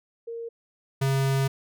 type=tone pair in turn; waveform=sine / square; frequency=463.1 / 135.55 Hz; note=A#4 / C#3; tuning=-11 / -38 cents; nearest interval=octave + major sixth; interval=2127 cents; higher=first; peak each=-32 / -22 dBFS; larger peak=second; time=0.27-0.49 / 1.01-1.48 s; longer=second; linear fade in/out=10 ms; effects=none